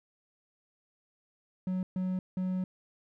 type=tone bursts at uneven times; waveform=triangle; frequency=185 Hz; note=F#3; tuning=in tune; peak=-27 dBFS; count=3; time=1.67-1.83 / 1.96-2.19 / 2.37-2.64 s; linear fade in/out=2 ms; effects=none